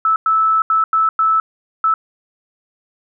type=tone bursts at uneven times; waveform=sine; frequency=1310 Hz; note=E6; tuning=11 cents flat; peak=-11 dBFS; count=6; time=0.05-0.16 / 0.26-0.62 / 0.7-0.84 / 0.93-1.09 / 1.19-1.4 / 1.84-1.94 s; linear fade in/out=2 ms; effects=none